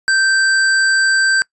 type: tone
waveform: square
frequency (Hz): 1562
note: G6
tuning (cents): -7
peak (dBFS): -12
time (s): 0.08-1.42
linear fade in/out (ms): 0
effects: noise-tail reverb RT60 0.1 s tail -24 dB re dry + resampled to 22050 Hz